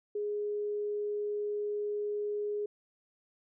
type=tone; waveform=sine; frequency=415.3 Hz; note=G#4; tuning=in tune; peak=-31 dBFS; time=0.15-2.66 s; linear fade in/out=5 ms; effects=none